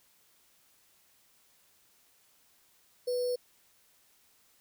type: tone with sample-and-hold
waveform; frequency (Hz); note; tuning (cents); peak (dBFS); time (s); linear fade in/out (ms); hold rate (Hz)
sine; 493.9; B4; 0; -28; 3.07-3.36; 10; 4900
effects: white hiss -66 dBFS RMS until 4.6 s